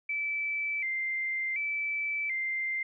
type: tone with vibrato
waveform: sine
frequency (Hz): 2200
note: C#7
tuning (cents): -14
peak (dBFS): -29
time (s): 0.09-2.83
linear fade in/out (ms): 5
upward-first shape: square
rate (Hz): 0.68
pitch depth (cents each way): 88
effects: none